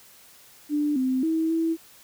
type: tone with pitch steps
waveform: sine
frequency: 295.6 / 259 / 322 / 327 Hz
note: D4 / C4 / E4 / E4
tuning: +11 / -17 / -41 / -14 cents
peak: -21 dBFS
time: 0.69-1.77 s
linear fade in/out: 50 ms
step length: 270 ms
effects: white hiss -52 dBFS RMS until 2.03 s